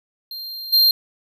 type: tone with level steps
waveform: square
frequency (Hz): 4186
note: C8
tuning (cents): 0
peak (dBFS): -30 / -12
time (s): 0.31-0.91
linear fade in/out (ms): 2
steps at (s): 0.72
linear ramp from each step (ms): 20
effects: none